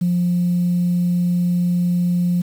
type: tone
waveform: sine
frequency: 176.3 Hz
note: F3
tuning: 17 cents sharp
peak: -14 dBFS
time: 0.01-2.42 s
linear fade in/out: 10 ms
effects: tanh soft clip ceiling -11 dBFS + 7-bit